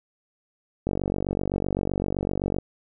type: click train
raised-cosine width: 2 ms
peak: -12 dBFS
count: 83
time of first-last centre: 0.87-2.585 s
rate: 47.8 Hz
effects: none